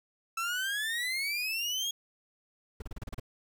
30% pulse exponential sweep, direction up, 1318.5 to 3323 Hz, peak -28 dBFS, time 0.37-1.91 s, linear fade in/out 5 ms
brown noise bursts, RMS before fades -37 dBFS, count 8, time 2.8-3.199 s, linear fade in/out 5 ms, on 21 ms, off 33 ms
effects none

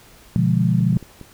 sine chord, B diminished seventh, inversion none, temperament equal, 123.47 / 146.83 / 174.61 / 207.7 Hz, B2 / D3 / F3 / Ab3, 0 / 0 / 0 / 0 cents, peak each -19 / -23 / -18 / -23 dBFS, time 0.36-0.97 s, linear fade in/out 0 ms
clicks, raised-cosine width 3 ms, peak -24 dBFS, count 5, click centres 0.806 / 0.926 / 0.974 / 1.027 / 1.213 s
effects pink hiss -48 dBFS RMS until 1.33 s

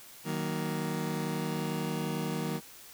30% pulse chord, D# minor, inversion none, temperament just, 155.56 / 186.68 / 233.3 Hz, D#3 / F#3 / A#3, 0 / +16 / +2 cents, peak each -32 / -34 / -34 dBFS, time 0.24-2.61 s, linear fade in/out 50 ms, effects white hiss -51 dBFS RMS until 2.93 s

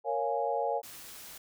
sine chord, Bb minor seventh, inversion none, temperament equal, 466.2 / 554.4 / 698.5 / 830.6 Hz, Bb4 / Db5 / F5 / Ab5, 0 / 0 / 0 / 0 cents, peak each -34 / -33 / -34 / -33 dBFS, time 0.04-0.82 s, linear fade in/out 50 ms
white noise, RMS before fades -47 dBFS, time 0.83-1.38 s, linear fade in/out 5 ms
effects none

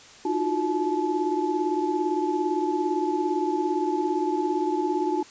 sine tone cluster, 308.3 / 348.5 / 366.1 / 863 Hz, D#4 / F4 / F#4 / A5, -16 / -4 / -18 / -34 cents, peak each -28 dBFS, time 0.25-5.23 s, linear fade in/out 5 ms, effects white hiss -48 dBFS RMS until 5.3 s + resampled to 16000 Hz

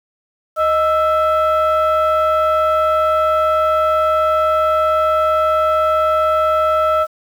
sine tone pair together, 624 / 1322.2 Hz, D#5 / E6, +5 / +5 cents, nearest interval octave + minor second, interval 1300 cents, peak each -13 dBFS, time 0.56-7.07 s, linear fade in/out 50 ms, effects tanh soft clip ceiling -9 dBFS + 7-bit

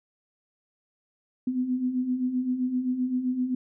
sine beating tone pair, 246.9 / 254.6 Hz, B3 / C4, 0 / -47 cents, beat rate 7.7 Hz, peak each -32 / -25 dBFS, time 1.47-3.55 s, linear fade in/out 5 ms, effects none

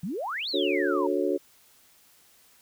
sine exponential two-way sweep, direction up then down, 155.56 to 4558 to 893 Hz, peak -29 dBFS, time 0.03-1.07 s, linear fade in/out 5 ms, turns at 0.49 s
sine chord, D major seventh, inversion none, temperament just, 293.7 / 367.1 / 440.5 / 550.6 Hz, D4 / F#4 / A4 / C#5, 0 / -14 / +2 / -12 cents, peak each -29 / -27 / -30 / -30 dBFS, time 0.53-1.38 s, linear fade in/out 20 ms
effects white hiss -59 dBFS RMS until 2.61 s

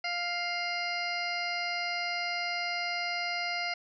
harmonic tone, 700 Hz, F5, 4 cents sharp, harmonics 1 / 2 / 3 / 4 / 6 / 7 / 8, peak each -36 / -40 / -34 / -41 / -42 / -38 / -50 dBFS, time 0.04-3.74 s, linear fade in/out 5 ms, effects none

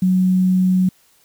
sine tone with quantisation, 185 Hz, F#3, in tune, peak -12 dBFS, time 0.02-0.89 s, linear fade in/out 5 ms, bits 7, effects white hiss -56 dBFS RMS until 1.24 s

